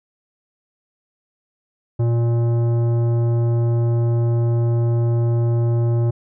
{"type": "tone with tanh clipping", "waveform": "sine", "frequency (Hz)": 117.5, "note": "A#2", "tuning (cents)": 14, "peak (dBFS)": -17, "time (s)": [1.99, 6.11], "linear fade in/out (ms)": 10, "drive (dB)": 13, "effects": []}